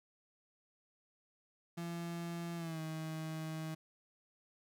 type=tone with pitch glide; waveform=35% pulse; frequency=170 to 158.62 Hz; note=F3 to D#3; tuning=-46 to +34 cents; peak=-38 dBFS; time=1.77-3.75 s; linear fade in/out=10 ms; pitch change=-120 cents; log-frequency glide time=2.56-2.8 s; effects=none